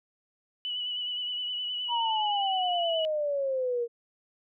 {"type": "tone with vibrato", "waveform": "sine", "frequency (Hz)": 2960, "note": "F#7", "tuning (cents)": 0, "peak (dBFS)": -30, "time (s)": [0.65, 3.05], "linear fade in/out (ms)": 0, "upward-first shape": "sine", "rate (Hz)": 9.6, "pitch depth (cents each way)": 29}
{"type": "exponential sweep", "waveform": "sine", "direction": "down", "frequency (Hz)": [964, 465.9], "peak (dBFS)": -26, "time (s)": [1.88, 3.88], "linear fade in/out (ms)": 50}
{"effects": []}